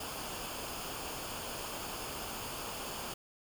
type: noise with comb filter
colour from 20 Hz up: pink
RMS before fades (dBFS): -41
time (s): 0-3.14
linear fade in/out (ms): 5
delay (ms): 0.51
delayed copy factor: -0.55
effects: none